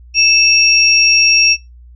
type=tone pair together; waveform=sine; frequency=2637 / 5588 Hz; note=E7 / F8; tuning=0 / 0 cents; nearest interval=octave + minor second; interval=1300 cents; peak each=-10 dBFS; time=0.14-1.57 s; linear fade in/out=50 ms; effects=noise-tail reverb RT60 0.2 s tail -22 dB re dry + added 60 Hz sine -36 dBFS peak until 1.95 s